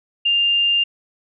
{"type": "tone", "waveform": "sine", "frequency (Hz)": 2800, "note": "F7", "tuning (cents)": 4, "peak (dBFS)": -14, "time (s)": [0.25, 0.84], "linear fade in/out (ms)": 10, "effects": []}